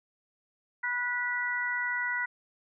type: harmonic tone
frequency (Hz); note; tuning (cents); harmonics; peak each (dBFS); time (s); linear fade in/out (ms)
489.6; B4; -15; 2 / 3 / 4; -37 / -32 / -31; 0.83-2.26; 10
effects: none